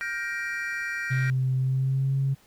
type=chord; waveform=triangle; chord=G minor seventh; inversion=third; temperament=just; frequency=1411.2 / 1568 / 1881.6 / 2352 Hz; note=F6 / G6 / Bb6 / D7; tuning=+18 / 0 / +16 / +2 cents; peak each=-34 / -32 / -30 / -34 dBFS; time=0.01-1.3 s; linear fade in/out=0 ms
type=tone with pitch glide; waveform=sine; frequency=130 to 136.07 Hz; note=C3 to C#3; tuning=-11 to -32 cents; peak=-21 dBFS; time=1.1-2.35 s; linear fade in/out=20 ms; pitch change=+79 cents; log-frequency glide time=1.57-2.16 s
effects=tanh soft clip ceiling -16 dBFS + pink hiss -59 dBFS RMS until 2.46 s